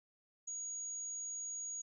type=tone; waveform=sine; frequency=6720 Hz; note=G#8; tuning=19 cents sharp; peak=-40 dBFS; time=0.47-1.82 s; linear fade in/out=10 ms; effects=none